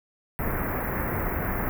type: band-stop noise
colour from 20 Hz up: pink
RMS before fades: -28 dBFS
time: 0.39-1.69 s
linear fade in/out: 0 ms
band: 2100 to 13000 Hz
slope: 48 dB/octave
effects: none